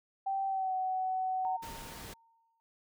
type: tone with pitch glide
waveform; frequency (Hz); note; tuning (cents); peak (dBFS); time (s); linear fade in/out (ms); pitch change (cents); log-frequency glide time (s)
sine; 778 to 749.8; G5 to F#5; -13 to +23; -30; 0.26-1.57; 10; -64; 0.47-0.73
type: tone with exponential decay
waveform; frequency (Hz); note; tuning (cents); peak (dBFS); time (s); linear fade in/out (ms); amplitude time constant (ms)
sine; 915; A#5; -32; -36; 1.45-2.6; 0; 250
type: noise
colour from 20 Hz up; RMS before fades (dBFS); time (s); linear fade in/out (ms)
pink; -46; 1.62-2.14; 10
effects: none